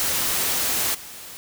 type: noise with level steps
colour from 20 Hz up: white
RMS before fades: -23 / -39 dBFS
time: 0-1.37 s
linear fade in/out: 0 ms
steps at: 0.94 s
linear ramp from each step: 10 ms
effects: none